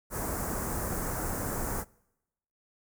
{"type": "band-stop noise", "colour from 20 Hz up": "pink", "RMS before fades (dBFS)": -33, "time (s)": [0.1, 1.85], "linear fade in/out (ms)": 50, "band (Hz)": [1600, 6900], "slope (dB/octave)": 24, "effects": ["noise-tail reverb RT60 0.9 s tail -25 dB re dry"]}